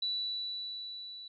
sine tone with level ramp, 3951 Hz, B7, in tune, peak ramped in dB -30 to -44 dBFS, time 0.02-1.28 s, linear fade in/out 5 ms, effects none

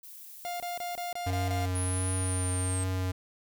violet noise, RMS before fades -47 dBFS, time 0.03-1.13 s, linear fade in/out 5 ms
45% pulse tone bursts, 703 Hz, F5, 11 cents sharp, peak -33 dBFS, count 7, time 0.45-1.656 s, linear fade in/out 0 ms, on 150 ms, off 26 ms
square tone with vibrato, 92.5 Hz, F#2, in tune, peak -29 dBFS, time 1.26-3.12 s, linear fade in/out 10 ms, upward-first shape triangle, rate 1.4 Hz, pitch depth 20 cents each way
sine linear sweep, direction down, 10440 to 8372 Hz, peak -34 dBFS, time 1.75-2.84 s, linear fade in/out 5 ms
effects none

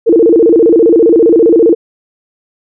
sine tone with vibrato, 392 Hz, G4, in tune, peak -3 dBFS, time 0.06-1.75 s, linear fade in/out 20 ms, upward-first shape square, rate 15 Hz, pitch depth 270 cents each way, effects none

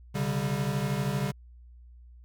square chord, C suspended second, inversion none, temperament equal with one note detuned, 130.81 / 143.56 / 196 Hz, C3 / D3 / G3, 0 / -39 / 0 cents, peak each -33 / -31 / -33 dBFS, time 0.14-1.32 s, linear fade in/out 20 ms, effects added 60 Hz sine -48 dBFS peak until 2.24 s

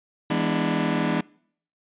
sawtooth chord, E dominant seventh, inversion none, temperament just, 164.81 / 206 / 247.2 / 296.7 Hz, E3 / G#3 / B3 / D4, 0 / -14 / +2 / +18 cents, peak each -23 dBFS, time 0.3-1.21 s, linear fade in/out 5 ms, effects noise-tail reverb RT60 0.6 s tail -25 dB re dry + resampled to 8000 Hz

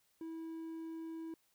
triangle tone, 325.6 Hz, E4, 21 cents flat, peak -40 dBFS, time 0.21-1.34 s, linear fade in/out 2 ms, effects white hiss -75 dBFS RMS until 1.54 s

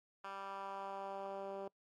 10% pulse tone with band-pass filter sweep, 196 Hz, G3, in tune, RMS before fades -45 dBFS, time 0.24-1.68 s, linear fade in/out 5 ms, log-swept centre 1400 to 480 Hz, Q 1.6, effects noise-tail reverb RT60 0.1 s tail -24 dB re dry + AAC 64 kbps

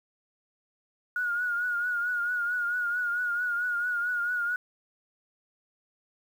sine tone with vibrato, 1441 Hz, F#6, 46 cents flat, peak -26 dBFS, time 1.16-4.56 s, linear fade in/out 2 ms, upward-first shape triangle, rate 4.5 Hz, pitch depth 58 cents each way, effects 9-bit

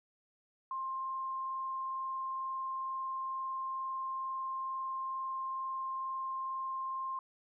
sine tone with frequency modulation, 1057 Hz, C6, 17 cents sharp, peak -35 dBFS, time 0.71-7.19 s, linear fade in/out 2 ms, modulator 22.2 Hz, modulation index 0.22, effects none

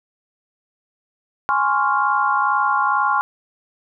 sine chord, Db major seventh, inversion second, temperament equal, 830.6 / 1046.5 / 1108.7 / 1396.9 Hz, Ab5 / C6 / Db6 / F6, 0 / 0 / 0 / 0 cents, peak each -21 dBFS, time 1.49-3.21 s, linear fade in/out 0 ms, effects none

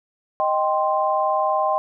sine chord, C minor, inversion first, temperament equal, 622.3 / 784 / 1046.5 Hz, Eb5 / G5 / C6, 0 / 0 / 0 cents, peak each -22 dBFS, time 0.4-1.78 s, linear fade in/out 0 ms, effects none

